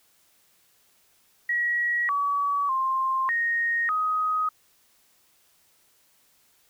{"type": "tone with pitch steps", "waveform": "sine", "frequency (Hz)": [1913, 1138, 1055, 1863, 1256], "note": ["A#6", "C#6", "C6", "A#6", "D#6"], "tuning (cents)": [44, 45, 14, -2, 16], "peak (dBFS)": -22, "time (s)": [1.49, 4.49], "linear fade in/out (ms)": 5, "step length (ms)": 600, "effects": ["white hiss -63 dBFS RMS until 6.69 s"]}